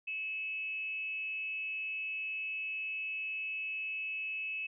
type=tone with frequency modulation; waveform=sine; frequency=2600 Hz; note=E7; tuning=24 cents flat; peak=-35 dBFS; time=0.07-4.67 s; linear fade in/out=10 ms; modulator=351 Hz; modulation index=0.23; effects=none